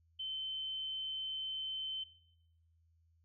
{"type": "tone", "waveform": "sine", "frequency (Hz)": 3076, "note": "G7", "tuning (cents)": -33, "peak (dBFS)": -38, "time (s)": [0.19, 2.04], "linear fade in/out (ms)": 10, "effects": ["noise-tail reverb RT60 0.9 s tail -17 dB re dry", "added 82 Hz sine -68 dBFS peak until 3.24 s"]}